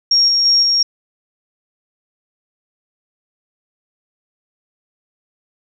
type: tone with tremolo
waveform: sine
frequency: 5570 Hz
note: F8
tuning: 5 cents flat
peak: -9 dBFS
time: 0.11-0.83 s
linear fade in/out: 5 ms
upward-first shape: square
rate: 2.9 Hz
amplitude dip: 25%
effects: none